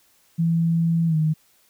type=tone with pitch glide; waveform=sine; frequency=166.2 to 155.97 Hz; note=E3 to D#3; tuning=+15 to +5 cents; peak=-17 dBFS; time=0.38-1.34 s; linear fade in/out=20 ms; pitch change=-110 cents; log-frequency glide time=1.07-1.16 s; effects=white hiss -60 dBFS RMS until 1.69 s